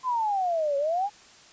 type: exponential two-way sweep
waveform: sine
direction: down then up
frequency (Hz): 1046.5 to 550 to 845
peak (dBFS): -23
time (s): 0.03-1.1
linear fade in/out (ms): 50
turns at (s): 0.77
effects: white hiss -52 dBFS RMS until 1.52 s + resampled to 16000 Hz